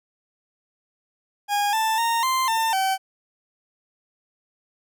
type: tone with pitch steps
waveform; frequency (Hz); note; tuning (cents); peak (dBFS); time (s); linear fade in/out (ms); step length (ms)
40% pulse; 819 / 884 / 924 / 1043 / 899 / 767; G#5 / A5 / A#5 / C6 / A5 / G5; -24 / +8 / -16 / -6 / +37 / -38; -19; 1.48-2.98; 50; 250
effects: none